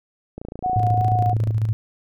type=click train; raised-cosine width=2 ms; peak=-19 dBFS; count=33; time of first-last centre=0.38-1.507 s; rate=28.4 Hz
type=tone with vibrato; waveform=sine; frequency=731 Hz; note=F#5; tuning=21 cents flat; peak=-19 dBFS; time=0.63-1.34 s; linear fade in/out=20 ms; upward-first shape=sine; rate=2.8 Hz; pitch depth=20 cents each way
type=tone with tremolo; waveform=sine; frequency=109.4 Hz; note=A2; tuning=9 cents flat; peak=-16 dBFS; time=0.76-1.73 s; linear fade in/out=0 ms; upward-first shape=square; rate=14 Hz; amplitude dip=45%
effects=none